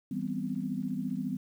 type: chord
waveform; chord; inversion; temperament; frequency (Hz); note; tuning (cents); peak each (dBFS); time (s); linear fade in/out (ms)
sine; C major seventh; first; equal with one note detuned; 163.3 / 196 / 246.9 / 261.6; E3 / G3 / B3 / C4; -16 / 0 / 0 / 0; -39 / -35 / -35 / -38; 0.11-1.37; 5
effects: 10-bit